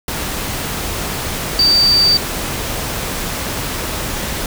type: tone in noise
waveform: sine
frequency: 4636 Hz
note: D8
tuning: 23 cents flat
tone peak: -9 dBFS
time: 1.59-2.17 s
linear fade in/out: 2 ms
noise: pink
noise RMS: -22 dBFS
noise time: 0.08-4.46 s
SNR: +10 dB
effects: none